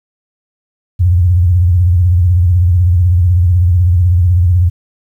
sine tone with vibrato, 88.5 Hz, F2, 23 cents sharp, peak -6 dBFS, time 0.99-4.7 s, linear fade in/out 20 ms, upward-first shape sine, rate 16 Hz, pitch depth 120 cents each way, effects 8-bit

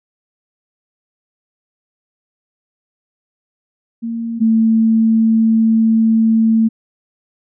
sine tone pair in turn, 230 / 223.7 Hz, A#3 / A3, -23 / +29 cents, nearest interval unison, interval 48 cents, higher first, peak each -19 / -9 dBFS, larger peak second, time 4.02-4.4 / 4.4-6.69 s, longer second, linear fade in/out 20 ms, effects none

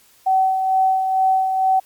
sine tone with tremolo, 760 Hz, F#5, 46 cents sharp, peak -12 dBFS, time 0.26-1.8 s, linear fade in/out 10 ms, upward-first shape sine, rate 2.2 Hz, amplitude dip 45%, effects white hiss -53 dBFS RMS until 1.85 s + MP3 96 kbps

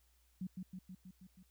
sine tone with echo, 185 Hz, F#3, in tune, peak -38 dBFS, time 0.41-0.47 s, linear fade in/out 5 ms, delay 160 ms, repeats 6, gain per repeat -3 dB, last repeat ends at 1.43 s, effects added 60 Hz sine -70 dBFS peak until 1.5 s + white hiss -75 dBFS RMS until 1.5 s

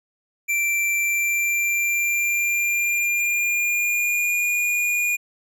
square tone with pitch glide, 2349 to 2435 Hz, D7 to D#7, 0 to -38 cents, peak -20 dBFS, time 0.48-5.17 s, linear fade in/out 20 ms, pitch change +62 cents, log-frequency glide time 0.99-4.55 s, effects none

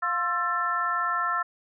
harmonic tone with a mistuned harmonic, 353 Hz, F4, 19 cents sharp, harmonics 2 / 3 / 4 / 5, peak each -35 / -30 / -26 / -31 dBFS, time 0.02-1.43 s, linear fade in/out 10 ms, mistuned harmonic 4, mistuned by -91 cents, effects none

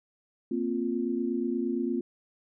sine chord, Bb suspended second, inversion none, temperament equal, 233.1 / 261.6 / 349.2 Hz, Bb3 / C4 / F4, 0 / 0 / 0 cents, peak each -31 dBFS, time 0.51-2.01 s, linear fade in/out 5 ms, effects none

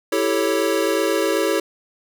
square chord, A dominant seventh, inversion second, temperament equal, 329.6 / 392 / 440 / 554.4 Hz, E4 / G4 / A4 / C#5, 0 / 0 / 0 / 0 cents, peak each -24 dBFS, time 0.12-1.6 s, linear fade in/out 5 ms, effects none

